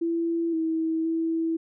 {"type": "tone with pitch steps", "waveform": "sine", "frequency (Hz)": [334.5, 322.8, 327.1], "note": ["E4", "E4", "E4"], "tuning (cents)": [25, -36, -13], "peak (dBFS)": -23, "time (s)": [0.01, 1.57], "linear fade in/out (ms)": 10, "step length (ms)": 520, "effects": []}